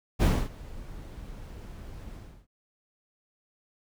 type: noise with ADSR envelope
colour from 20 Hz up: brown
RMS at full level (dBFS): -18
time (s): 0.19-2.47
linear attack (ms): 36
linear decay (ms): 260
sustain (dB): -24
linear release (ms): 320
effects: none